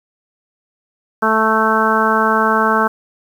harmonic tone, 220 Hz, A3, in tune, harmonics 1 / 2 / 3 / 4 / 5 / 6 / 7, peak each -20 / -20 / -22 / -19 / -18 / -18 / -19 dBFS, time 1.22-2.88 s, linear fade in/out 10 ms, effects 7-bit

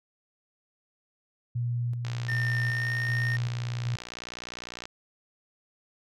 sine tone with tremolo, 120 Hz, B2, 49 cents flat, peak -26 dBFS, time 1.55-3.96 s, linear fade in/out 10 ms, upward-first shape square, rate 1.3 Hz, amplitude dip 35%
click train, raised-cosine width 0.2 ms, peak -21 dBFS, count 169, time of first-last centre 2.05-4.855 s, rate 59.9 Hz
triangle tone with pitch glide, 1809 to 1834.3 Hz, A6 to A#6, +48 to -28 cents, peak -27 dBFS, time 2.28-3.37 s, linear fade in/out 10 ms, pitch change +24 cents, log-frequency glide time 2.62-2.91 s
effects none

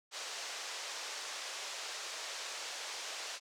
white band-pass noise, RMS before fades -43 dBFS, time 0.11-3.4 s, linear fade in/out 50 ms, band 450 to 6700 Hz, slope 24 dB/octave, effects none

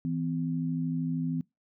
sine tone pair together, 163 / 256 Hz, E3 / C4, -19 / -38 cents, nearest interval minor sixth, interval 781 cents, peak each -30 / -31 dBFS, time 0.05-1.41 s, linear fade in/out 0 ms, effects noise-tail reverb RT60 0.2 s tail -24 dB re dry

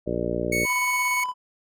harmonic tone, 59.3 Hz, A#1, 30 cents sharp, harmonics 1 / 2 / 3 / 4 / 5 / 6 / 7 / 8 / 9 / 10, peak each -36 / -35 / -33 / -34 / -33 / -31 / -32 / -32 / -37 / -31 dBFS, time 0.06-0.66 s, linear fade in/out 20 ms
45% pulse tone, 2217 Hz, C#7, in tune, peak -23 dBFS, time 0.52-1.24 s, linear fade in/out 5 ms
triangle tone with tremolo, 1000 Hz, B5, 21 cents sharp, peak -22 dBFS, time 0.64-1.34 s, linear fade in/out 50 ms, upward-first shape square, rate 17 Hz, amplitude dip 40%
effects none

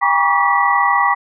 sine tone cluster, 802 / 955 / 1119 / 1159 / 1954 Hz, G5 / A#5 / C#6 / D6 / B6, +39 / +42 / +16 / -23 / -19 cents, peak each -18 dBFS, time 0.01-1.15 s, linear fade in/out 20 ms, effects none

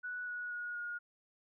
sine tone with pitch steps, 1476 / 1461.6 / 1447.3 / 1433.2 Hz, F#6 / F#6 / F#6 / F6, -5 / -22 / -39 / +44 cents, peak -38 dBFS, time 0.03-0.99 s, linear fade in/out 20 ms, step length 240 ms, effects none

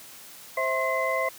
sine tone cluster, 526 / 654 / 1061 / 2045 Hz, C5 / E5 / C6 / C7, +9 / -14 / +24 / -40 cents, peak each -29 dBFS, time 0.57-1.29 s, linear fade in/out 5 ms, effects white hiss -46 dBFS RMS until 1.38 s + high-pass 100 Hz 12 dB/octave

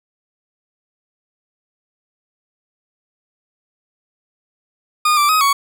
40% pulse tone with pitch steps, 1222 / 1172 / 1262 / 1118 Hz, D#6 / D6 / D#6 / C#6, -32 / -4 / +24 / +14 cents, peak -11 dBFS, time 5.05-5.53 s, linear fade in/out 5 ms, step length 120 ms, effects none

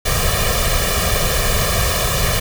pink noise with comb filter, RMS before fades -17 dBFS, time 0.05-2.4 s, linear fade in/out 10 ms, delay 1.7 ms, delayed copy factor +1, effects none

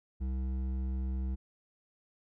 sine tone with hard clipping, 64.8 Hz, C2, 16 cents flat, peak -33 dBFS, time 0.2-1.36 s, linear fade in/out 20 ms, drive 9 dB, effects none

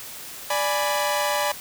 sawtooth chord, G# diminished, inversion second, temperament equal, 587.3 / 830.6 / 987.8 Hz, D5 / G#5 / B5, 0 / 0 / 0 cents, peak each -21 / -23 / -23 dBFS, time 0.5-1.52 s, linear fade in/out 5 ms, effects white hiss -38 dBFS RMS until 1.6 s

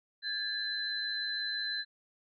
sine tone cluster, 1629 / 1735 / 4054 Hz, G#6 / A6 / B7, -34 / -25 / +45 cents, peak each -39 / -40 / -34 dBFS, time 0.22-1.85 s, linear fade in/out 50 ms, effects none

